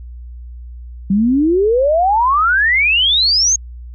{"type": "exponential sweep", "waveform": "sine", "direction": "up", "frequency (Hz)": [188.1, 6645], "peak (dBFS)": -10, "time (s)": [1.1, 3.56], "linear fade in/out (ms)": 5, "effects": ["added 60 Hz sine -29 dBFS peak until 3.94 s"]}